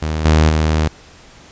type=tone with level steps; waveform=sawtooth; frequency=78 Hz; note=D#2; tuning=5 cents sharp; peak=-14 / -5 / -9 dBFS; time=0.02-0.88 s; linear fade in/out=5 ms; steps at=0.25 / 0.49 s; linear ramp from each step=5 ms; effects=pink hiss -43 dBFS RMS until 1.51 s + resampled to 16000 Hz